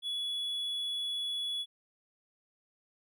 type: tone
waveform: triangle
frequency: 3394 Hz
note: G#7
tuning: 37 cents sharp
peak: -31 dBFS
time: 0.02-1.66 s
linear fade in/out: 50 ms
effects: none